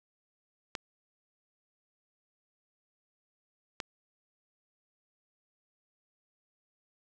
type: clicks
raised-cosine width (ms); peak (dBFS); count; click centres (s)
0.2; -17; 2; 0.752 / 3.802
effects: none